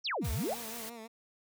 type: exponential two-way sweep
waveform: sine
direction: down then up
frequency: 6070 to 58.27 to 947 Hz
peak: -31 dBFS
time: 0.04-0.55 s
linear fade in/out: 20 ms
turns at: 0.3 s
type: tone with vibrato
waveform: 15% pulse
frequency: 228.4 Hz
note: A#3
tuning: 35 cents flat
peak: -38 dBFS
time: 0.21-1.08 s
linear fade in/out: 20 ms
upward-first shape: sine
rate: 5.9 Hz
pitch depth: 74 cents each way
type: noise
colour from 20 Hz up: white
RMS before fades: -43 dBFS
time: 0.24-0.9 s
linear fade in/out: 10 ms
effects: none